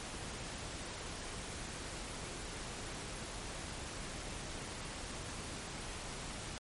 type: noise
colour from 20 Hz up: pink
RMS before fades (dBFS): -44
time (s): 0-6.58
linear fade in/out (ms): 0
effects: MP3 48 kbps